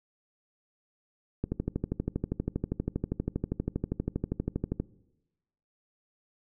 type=click train; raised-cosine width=3 ms; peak=-16 dBFS; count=43; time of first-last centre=1.44-4.8 s; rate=12.5 Hz; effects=noise-tail reverb RT60 1.0 s tail -21 dB re dry